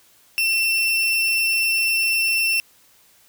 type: tone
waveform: 35% pulse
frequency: 2696 Hz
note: E7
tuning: 38 cents sharp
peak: -16 dBFS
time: 0.38-2.6 s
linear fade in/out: 0 ms
effects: white hiss -55 dBFS RMS until 3.28 s